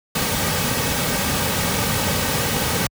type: noise with comb filter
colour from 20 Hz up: pink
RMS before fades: -21 dBFS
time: 0.15-2.87 s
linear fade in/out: 5 ms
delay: 2.9 ms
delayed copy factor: -0.5
effects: high-pass 60 Hz 12 dB/octave